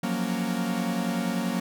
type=chord; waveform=45% pulse; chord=Gb major seventh; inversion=third; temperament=equal; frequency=174.61 / 185 / 233.1 / 277.2 Hz; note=F3 / Gb3 / Bb3 / Db4; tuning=0 / 0 / 0 / 0 cents; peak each=-34 / -30 / -29 / -35 dBFS; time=0.03-1.6 s; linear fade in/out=5 ms; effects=none